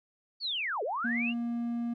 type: linear two-way sweep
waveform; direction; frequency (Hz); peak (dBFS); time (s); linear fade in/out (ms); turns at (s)
sine; down then up; 4600 to 392 to 2931; -30; 0.4-1.34; 50; 0.83
type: tone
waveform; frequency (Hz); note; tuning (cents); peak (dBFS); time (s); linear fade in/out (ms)
triangle; 235.9; A#3; +21; -28; 1.04-1.94; 10
effects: none